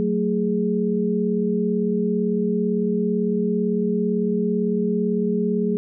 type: tone cluster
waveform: sine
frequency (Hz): 185.5 / 223.4 / 416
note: F#3 / A3 / G#4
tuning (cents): +5 / +27 / +3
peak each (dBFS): -23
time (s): 0-5.77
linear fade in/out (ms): 0
effects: none